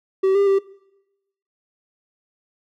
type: tone with pitch steps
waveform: triangle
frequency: 383.2 / 399.5 / 390.9 Hz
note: G4 / G4 / G4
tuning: -39 / +33 / -5 cents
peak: -12 dBFS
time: 0.23-0.59 s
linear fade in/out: 10 ms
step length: 120 ms
effects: noise-tail reverb RT60 0.9 s tail -21 dB re dry